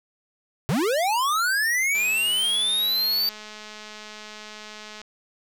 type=linear sweep; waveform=square; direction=up; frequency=116.5 to 4632 Hz; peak=-21 dBFS; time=0.69-3.29 s; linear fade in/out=0 ms
type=click train; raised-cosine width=0.2 ms; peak=-23 dBFS; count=654; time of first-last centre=1.95-5.016 s; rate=213 Hz
effects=none

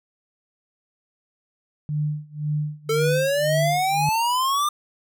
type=tone with tremolo; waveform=sine; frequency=150 Hz; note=D3; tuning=37 cents sharp; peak=-20 dBFS; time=1.89-4.09 s; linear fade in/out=0 ms; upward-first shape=sine; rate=1.9 Hz; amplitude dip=95%
type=exponential sweep; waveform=square; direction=up; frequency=440 to 1210 Hz; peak=-20 dBFS; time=2.89-4.69 s; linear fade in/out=5 ms
effects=none

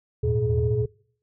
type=tone cluster; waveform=sine; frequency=79.6 / 82.4 / 104.9 / 119 / 423.1 Hz; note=D#2 / E2 / G#2 / A#2 / G#4; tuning=+40 / 0 / +18 / +36 / +32 cents; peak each=-29 / -31 / -28 / -23 / -24 dBFS; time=0.23-0.86 s; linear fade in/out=10 ms; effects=noise-tail reverb RT60 0.6 s tail -25 dB re dry + tanh soft clip ceiling -11 dBFS

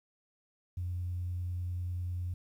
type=tone; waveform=sine; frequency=89 Hz; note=F2; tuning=33 cents sharp; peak=-32 dBFS; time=0.77-2.34 s; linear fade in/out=5 ms; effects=tanh soft clip ceiling -28 dBFS + 11-bit

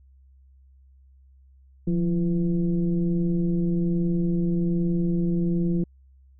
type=tone with frequency modulation; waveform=sine; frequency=174.61 Hz; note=F3; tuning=in tune; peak=-20 dBFS; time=1.87-5.84 s; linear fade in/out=5 ms; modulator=164 Hz; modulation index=0.84; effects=added 66 Hz sine -51 dBFS peak until 6.39 s

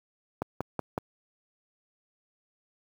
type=click train; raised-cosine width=1 ms; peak=-15 dBFS; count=4; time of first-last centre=0.42-0.979 s; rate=5.37 Hz; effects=high-pass 80 Hz 12 dB/octave + 8-bit

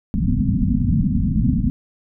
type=low-pass noise; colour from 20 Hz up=white; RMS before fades=-18 dBFS; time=0.14-1.7 s; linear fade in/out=0 ms; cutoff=260 Hz; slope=96 dB/octave; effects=none

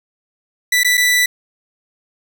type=tone with dropouts; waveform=sawtooth; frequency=1975.5 Hz; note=B6; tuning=in tune; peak=-8 dBFS; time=0.72-1.26 s; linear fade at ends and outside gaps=5 ms; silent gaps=0.834-0.846 / 0.972-0.976 s; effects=none

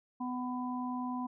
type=harmonic tone; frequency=250 Hz; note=B3; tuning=21 cents sharp; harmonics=1 / 3 / 4; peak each=-35 / -43 / -40 dBFS; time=0.2-1.27 s; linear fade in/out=10 ms; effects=none

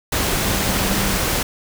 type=tone in noise; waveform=sine; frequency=195.7 Hz; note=G3; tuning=3 cents flat; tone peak=-25 dBFS; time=0.45-1.17 s; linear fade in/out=5 ms; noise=pink; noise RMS=-20 dBFS; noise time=0.12-1.43 s; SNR=-8 dB; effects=none

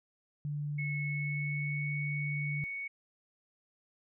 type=tone; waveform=sine; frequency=146.83 Hz; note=D3; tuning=in tune; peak=-33 dBFS; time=0.45-2.64 s; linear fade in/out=0 ms
type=tone with pitch glide; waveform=sine; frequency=2195 to 2224 Hz; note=C#7 to C#7; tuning=-18 to +5 cents; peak=-36 dBFS; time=0.78-2.88 s; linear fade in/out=10 ms; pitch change=+23 cents; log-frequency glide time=0.97-1.97 s
effects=none

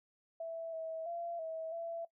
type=tone with pitch steps; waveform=sine; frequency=659 / 647 / 683 / 646 / 670 Hz; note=E5 / E5 / F5 / E5 / E5; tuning=-1 / -32 / -39 / -35 / +28 cents; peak=-38 dBFS; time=0.4-2.05 s; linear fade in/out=5 ms; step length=330 ms; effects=noise-tail reverb RT60 0.1 s tail -18 dB re dry

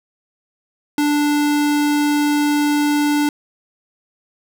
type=tone; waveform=square; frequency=293.7 Hz; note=D4; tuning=in tune; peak=-15 dBFS; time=0.98-3.29 s; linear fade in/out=2 ms; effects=none

